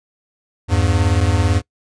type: beating tone pair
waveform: square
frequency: 82.41 / 100.41 Hz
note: E2 / G2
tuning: 0 / +42 cents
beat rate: 18 Hz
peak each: -17 dBFS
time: 0.68-1.62 s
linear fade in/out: 50 ms
effects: noise-tail reverb RT60 0.1 s tail -23 dB re dry + resampled to 22050 Hz